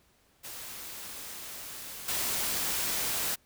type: noise with level steps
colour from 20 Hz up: white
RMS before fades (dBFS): -42 / -31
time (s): 0.43-3.36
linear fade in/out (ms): 20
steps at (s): 2.08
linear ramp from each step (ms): 5
effects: pink hiss -66 dBFS RMS until 3.45 s